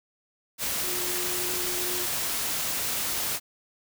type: tone in noise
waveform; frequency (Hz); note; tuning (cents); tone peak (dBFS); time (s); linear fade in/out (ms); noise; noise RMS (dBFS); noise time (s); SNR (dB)
sine; 358.9; F4; +47; -36; 0.83-2.08; 50; white; -29; 0.58-3.4; -10
effects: none